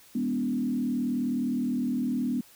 sine tone with frequency modulation, 246.9 Hz, B3, in tune, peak -25 dBFS, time 0.15-2.41 s, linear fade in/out 5 ms, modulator 39.3 Hz, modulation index 1, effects white hiss -55 dBFS RMS until 2.55 s

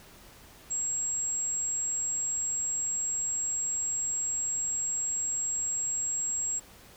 sine tone, 7600 Hz, A#8, 33 cents sharp, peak -27 dBFS, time 0.7-6.6 s, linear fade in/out 20 ms, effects tanh soft clip ceiling -24 dBFS + pink hiss -53 dBFS RMS until 6.96 s

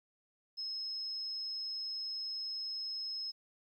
sine tone, 5170 Hz, E8, 34 cents flat, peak -37 dBFS, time 0.57-3.32 s, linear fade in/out 20 ms, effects 12-bit

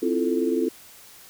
sine chord, F major seventh, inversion second, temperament equal, 261.6 / 329.6 / 349.2 / 440 Hz, C4 / E4 / F4 / A4, 0 / 0 / 0 / 0 cents, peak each -26 dBFS, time 0.02-0.69 s, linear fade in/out 10 ms, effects white hiss -48 dBFS RMS until 1.29 s

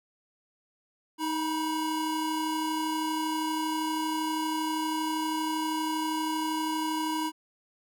square tone pair together, 312.9 / 971.3 Hz, D#4 / B5, +10 / -29 cents, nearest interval octave + minor sixth, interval 1961 cents, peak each -31 / -32 dBFS, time 1.18-7.32 s, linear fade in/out 50 ms, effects none

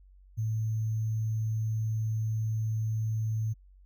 sine tone with sample-and-hold, 110.2 Hz, A2, 3 cents sharp, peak -27 dBFS, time 0.37-3.54 s, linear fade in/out 20 ms, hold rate 6300 Hz, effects added 47 Hz sine -53 dBFS peak until 3.85 s

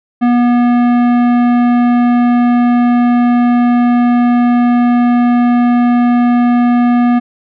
sine tone with tanh clipping, 242.1 Hz, B3, 34 cents flat, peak -9 dBFS, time 0.21-7.2 s, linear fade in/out 20 ms, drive 15 dB, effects none

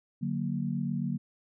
sine chord, D augmented, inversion none, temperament equal, 146.83 / 185 / 233.1 Hz, D3 / F#3 / A#3, 0 / 0 / 0 cents, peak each -33 dBFS, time 0.21-1.18 s, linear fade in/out 20 ms, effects none

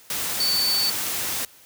sine tone in noise, 4511 Hz, C#8, 29 cents sharp, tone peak -20 dBFS, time 0.4-0.9 s, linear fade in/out 2 ms, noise white, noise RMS -27 dBFS, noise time 0.1-1.45 s, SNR +4 dB, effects white hiss -51 dBFS RMS until 1.65 s + high-pass 60 Hz 12 dB/octave

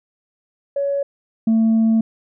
sine tone pair in turn, 561 / 223.8 Hz, C#5 / A3, +21 / +30 cents, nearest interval octave + major third, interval 1591 cents, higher first, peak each -17 / -10 dBFS, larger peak second, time 0.76-1.03 / 1.47-2.01 s, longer second, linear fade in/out 5 ms, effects tanh soft clip ceiling -11 dBFS

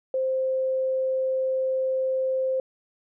sine tone, 523.3 Hz, C5, in tune, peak -22 dBFS, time 0.14-2.6 s, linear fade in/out 2 ms, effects none

